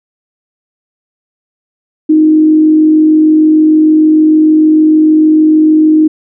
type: tone with frequency modulation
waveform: sine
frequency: 311.1 Hz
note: D#4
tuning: in tune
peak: -3 dBFS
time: 2.09-6.08 s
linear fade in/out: 10 ms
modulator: 46.6 Hz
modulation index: 0.23
effects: none